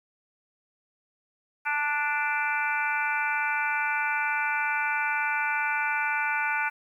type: harmonic tone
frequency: 293.7 Hz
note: D4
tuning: in tune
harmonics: 3 / 4 / 5 / 6 / 7 / 8 / 9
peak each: -30 / -38 / -28 / -38 / -37 / -31 / -39 dBFS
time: 1.65-6.7 s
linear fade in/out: 20 ms
effects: 10-bit